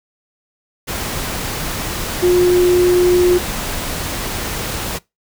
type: tone in noise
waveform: sine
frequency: 357.6 Hz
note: F4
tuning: 41 cents sharp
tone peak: -9 dBFS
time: 2.22-3.39 s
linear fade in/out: 20 ms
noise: pink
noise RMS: -23 dBFS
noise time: 0.87-4.99 s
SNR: +11 dB
effects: noise-tail reverb RT60 0.2 s tail -22 dB re dry